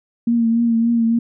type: tone with vibrato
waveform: sine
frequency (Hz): 231.4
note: A#3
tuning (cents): -13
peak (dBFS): -13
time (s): 0.27-1.19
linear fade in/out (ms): 5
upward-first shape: triangle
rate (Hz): 3.5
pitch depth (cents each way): 39
effects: none